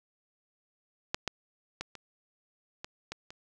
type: clicks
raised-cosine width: 0.2 ms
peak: -11 / -13 / -18 / -27 / -21 / -20 / -28 dBFS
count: 7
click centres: 1.145 / 1.277 / 1.81 / 1.953 / 2.845 / 3.12 / 3.305 s
effects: none